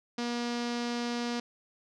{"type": "tone with low-pass filter", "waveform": "sawtooth", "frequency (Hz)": 239.1, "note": "A#3", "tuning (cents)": 44, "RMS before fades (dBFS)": -33, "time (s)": [0.18, 1.4], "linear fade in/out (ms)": 5, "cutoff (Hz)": 5100, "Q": 2.2, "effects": []}